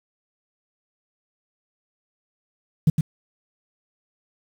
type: tone with echo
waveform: sine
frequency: 156.2 Hz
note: D#3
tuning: 7 cents sharp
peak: -10 dBFS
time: 2.87-2.9 s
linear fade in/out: 5 ms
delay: 110 ms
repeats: 1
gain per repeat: -5 dB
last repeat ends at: 3.01 s
effects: tanh soft clip ceiling -8 dBFS + 7-bit